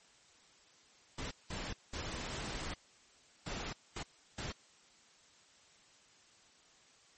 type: noise bursts at uneven times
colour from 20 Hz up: pink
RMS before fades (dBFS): -41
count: 6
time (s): 1.18-1.31 / 1.5-1.73 / 1.93-2.74 / 3.46-3.73 / 3.96-4.03 / 4.38-4.52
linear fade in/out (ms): 5
effects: white hiss -64 dBFS RMS until 7.17 s + MP3 32 kbps